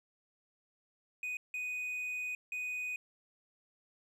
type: tone bursts at uneven times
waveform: triangle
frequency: 2489 Hz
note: D#7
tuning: in tune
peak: -34 dBFS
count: 3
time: 1.23-1.37 / 1.54-2.35 / 2.52-2.96 s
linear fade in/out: 2 ms
effects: none